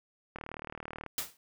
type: click train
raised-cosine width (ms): 0.5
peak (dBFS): -25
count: 28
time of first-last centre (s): 0.36-1.063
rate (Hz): 38.4
type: noise with exponential decay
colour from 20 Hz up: white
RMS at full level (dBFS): -30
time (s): 1.18-1.37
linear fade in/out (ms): 2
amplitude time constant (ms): 40
effects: none